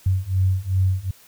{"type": "beating tone pair", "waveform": "sine", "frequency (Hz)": [92.6, 95.2], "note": ["F#2", "F#2"], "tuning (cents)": [2, 50], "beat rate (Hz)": 2.6, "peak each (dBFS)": [-21, -20], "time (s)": [0.06, 1.11], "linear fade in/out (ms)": 5, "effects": ["white hiss -51 dBFS RMS until 1.27 s"]}